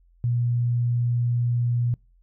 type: tone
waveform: sine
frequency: 120.3 Hz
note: B2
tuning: 45 cents flat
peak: -20 dBFS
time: 0.24-1.94 s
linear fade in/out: 0 ms
effects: noise-tail reverb RT60 0.3 s tail -25 dB re dry + added 43 Hz sine -55 dBFS peak until 2.22 s